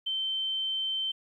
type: tone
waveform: sine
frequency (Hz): 3100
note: G7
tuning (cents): -20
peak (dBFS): -28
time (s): 0.06-1.12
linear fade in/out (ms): 10
effects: 11-bit